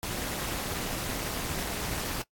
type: noise with amplitude modulation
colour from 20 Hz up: pink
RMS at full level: -30 dBFS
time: 0.03-2.22 s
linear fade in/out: 0 ms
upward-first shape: sine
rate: 227 Hz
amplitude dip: 80%
effects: noise-tail reverb RT60 0.1 s tail -20 dB re dry + AAC 64 kbps